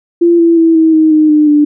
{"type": "tone with pitch steps", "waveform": "sine", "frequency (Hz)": [342.1, 335.1, 328.2, 321.4, 314.8, 308.3, 302, 295.8], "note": ["F4", "E4", "E4", "E4", "D#4", "D#4", "D4", "D4"], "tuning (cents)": [-36, 29, -8, -44, 20, -16, 48, 13], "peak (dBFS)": -4, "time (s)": [0.21, 1.65], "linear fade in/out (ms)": 10, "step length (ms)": 180, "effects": []}